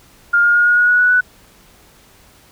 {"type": "tone with pitch steps", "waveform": "sine", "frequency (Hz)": [1409, 1419.6, 1430.3, 1441.1, 1452, 1462.9, 1473.9, 1485], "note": ["F6", "F6", "F6", "F#6", "F#6", "F#6", "F#6", "F#6"], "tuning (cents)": [15, 28, 41, -46, -33, -20, -7, 6], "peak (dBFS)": -9, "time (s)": [0.33, 1.21], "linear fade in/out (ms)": 10, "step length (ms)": 110, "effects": ["pink hiss -48 dBFS RMS until 2.51 s"]}